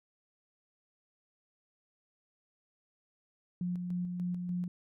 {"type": "tone with tremolo", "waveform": "sine", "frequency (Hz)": 178, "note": "F3", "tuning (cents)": 33, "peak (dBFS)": -31, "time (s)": [3.61, 4.68], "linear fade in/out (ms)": 2, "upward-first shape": "square", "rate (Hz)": 3.4, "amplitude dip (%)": 35, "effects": []}